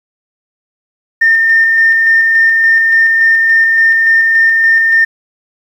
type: tone with tremolo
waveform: sine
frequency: 1812 Hz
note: A#6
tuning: 50 cents flat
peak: -4 dBFS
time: 1.21-5.05 s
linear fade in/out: 10 ms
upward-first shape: square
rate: 3.5 Hz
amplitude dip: 25%
effects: tanh soft clip ceiling 0 dBFS + 7-bit